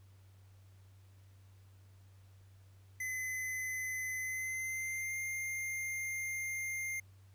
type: tone with pitch glide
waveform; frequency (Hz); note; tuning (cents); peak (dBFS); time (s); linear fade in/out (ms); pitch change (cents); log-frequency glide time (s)
square; 2032 to 2109; B6 to C7; +49 to +13; -37; 3-7; 5; +64; 4.18-5.17
effects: added 96 Hz sine -57 dBFS peak until 7.34 s + pink hiss -71 dBFS RMS until 7.34 s